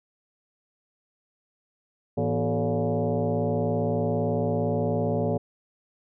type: tone with frequency modulation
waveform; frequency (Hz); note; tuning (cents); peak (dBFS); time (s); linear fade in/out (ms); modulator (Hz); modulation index
sine; 164.81; E3; 0; -22; 2.17-5.38; 10; 136; 3.7
effects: none